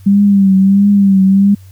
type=tone with vibrato; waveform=sine; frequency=196.9 Hz; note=G3; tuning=8 cents sharp; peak=-5 dBFS; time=0.06-1.55 s; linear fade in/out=10 ms; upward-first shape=triangle; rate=1.5 Hz; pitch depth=64 cents each way; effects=added 95 Hz sine -34 dBFS peak until 1.71 s + white hiss -50 dBFS RMS until 1.71 s